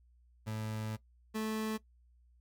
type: tone pair in turn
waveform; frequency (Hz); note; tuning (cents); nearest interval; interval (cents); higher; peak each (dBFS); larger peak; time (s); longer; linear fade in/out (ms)
30% pulse; 108.9 / 218.2; A2 / A3; -17 / -14; octave; 1203; second; -34 / -31; second; 0.46-0.97 / 1.34-1.78; first; 20
effects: noise-tail reverb RT60 0.1 s tail -17 dB re dry + added 60 Hz sine -62 dBFS peak until 2.4 s